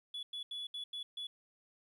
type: tone bursts at uneven times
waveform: sine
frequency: 3416 Hz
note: G#7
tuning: 48 cents sharp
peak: -37 dBFS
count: 6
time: 0.14-0.23 / 0.33-0.43 / 0.51-0.67 / 0.74-0.84 / 0.93-1.03 / 1.17-1.27 s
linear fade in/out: 5 ms
effects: tanh soft clip ceiling -38 dBFS + 12-bit